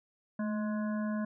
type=harmonic tone with a mistuned harmonic; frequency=210 Hz; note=G#3; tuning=19 cents sharp; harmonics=1 / 3 / 5 / 7 / 8; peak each=-31 / -41 / -45 / -48 / -49 dBFS; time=0.39-1.25 s; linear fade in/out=5 ms; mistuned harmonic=1; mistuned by=+43 cents; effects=none